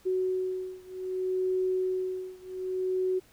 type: beating tone pair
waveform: sine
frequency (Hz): 371.5 / 372.14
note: F#4 / F#4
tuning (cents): +7 / +10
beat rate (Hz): 0.64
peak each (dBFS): -30 / -31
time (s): 0.05-3.2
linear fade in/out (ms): 20
effects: pink hiss -60 dBFS RMS until 3.32 s